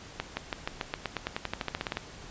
accelerating click train, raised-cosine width 0.3 ms, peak -14 dBFS, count 19, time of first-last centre 0.2-1.971 s, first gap 170 ms, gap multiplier 0.93, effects pink hiss -47 dBFS RMS until 2.3 s + resampled to 16000 Hz

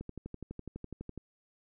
click train, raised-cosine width 3 ms, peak -28 dBFS, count 15, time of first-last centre 0.01-1.177 s, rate 12 Hz, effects none

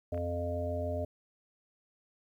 harmonic tone, 87 Hz, F2, 6 cents flat, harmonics 1 / 3 / 5 / 7 / 8, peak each -35 / -41 / -42 / -35 / -45 dBFS, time 0.12-1.05 s, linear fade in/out 5 ms
clicks, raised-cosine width 0.5 ms, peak -35 dBFS, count 2, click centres 0.145 / 0.177 s
effects 11-bit

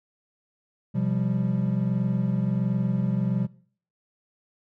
triangle chord, C suspended fourth, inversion none, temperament equal with one note detuned, 127.53 / 174.61 / 196 Hz, C3 / F3 / G3, -44 / 0 / 0 cents, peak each -25 dBFS, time 0.94-3.47 s, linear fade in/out 20 ms, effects noise-tail reverb RT60 0.5 s tail -20 dB re dry

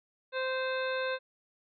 harmonic tone, 520 Hz, C5, 11 cents flat, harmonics 1 / 2 / 3 / 4 / 5 / 7 / 8, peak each -32 / -39 / -36 / -47 / -42 / -43 / -48 dBFS, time 0.32-1.19 s, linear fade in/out 50 ms, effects none

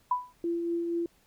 sine tone with exponential decay, 992 Hz, B5, 7 cents sharp, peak -20 dBFS, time 0.11-0.33 s, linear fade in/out 5 ms, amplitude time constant 47 ms
sine tone with tremolo, 340 Hz, F4, 46 cents flat, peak -26 dBFS, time 0.44-1.06 s, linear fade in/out 2 ms, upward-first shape triangle, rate 4.2 Hz, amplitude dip 35%
effects pink hiss -65 dBFS RMS until 1.26 s

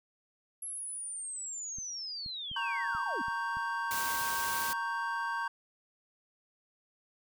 sine linear sweep, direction down, 11240 to 207.7 Hz, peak -37 dBFS, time 0.62-3.22 s, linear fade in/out 5 ms
clicks, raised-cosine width 5 ms, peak -36 dBFS, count 6, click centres 1.785 / 2.262 / 2.515 / 2.95 / 3.283 / 3.57 s
triangle chord, G diminished, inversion first, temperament equal, 932.3 / 1108.7 / 1568 Hz, Bb5 / Db6 / G6, 0 / 0 / 0 cents, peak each -34 / -36 / -34 dBFS, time 2.56-5.48 s, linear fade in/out 5 ms
white noise, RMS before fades -37 dBFS, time 3.91-4.73 s, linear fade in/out 0 ms
effects none

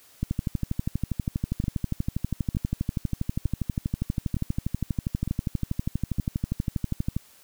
two click trains, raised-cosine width 5 ms, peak -13 / -16 dBFS, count 87 / 6, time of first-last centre 0.23-7.165 / 1.64-6.185 s, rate 12.4 / 1.1 Hz, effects white hiss -55 dBFS RMS until 7.43 s

